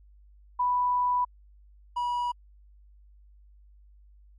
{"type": "tone pair in turn", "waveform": ["sine", "triangle"], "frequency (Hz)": [987.8, 970.8], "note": ["B5", "B5"], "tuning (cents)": [0, -30], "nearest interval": "unison", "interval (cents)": 30, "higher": "first", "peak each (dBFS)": [-22, -24], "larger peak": "first", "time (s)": [[0.59, 1.25], [1.96, 2.32]], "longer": "first", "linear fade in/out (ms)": 10, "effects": ["added 50 Hz sine -52 dBFS peak until 4.38 s", "MP3 48 kbps"]}